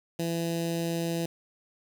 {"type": "tone with notch filter", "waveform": "15% pulse", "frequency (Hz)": 167.4, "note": "E3", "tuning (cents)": 27, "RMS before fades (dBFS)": -30, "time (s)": [0.19, 1.26], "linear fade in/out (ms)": 5, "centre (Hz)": 1300, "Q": 0.67, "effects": ["8-bit"]}